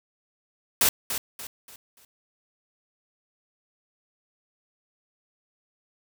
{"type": "noise with echo", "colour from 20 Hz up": "white", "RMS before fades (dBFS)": -20, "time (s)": [0.81, 0.89], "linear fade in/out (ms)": 2, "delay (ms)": 290, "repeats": 4, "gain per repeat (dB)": -9, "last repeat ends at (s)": 2.05, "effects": []}